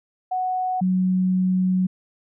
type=tone pair in turn; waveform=sine; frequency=740 / 185 Hz; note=F#5 / F#3; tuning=0 / 0 cents; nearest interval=2 octaves; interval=2400 cents; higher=first; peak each=-21 / -17 dBFS; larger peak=second; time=0.31-0.81 / 0.81-1.87 s; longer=second; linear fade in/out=10 ms; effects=none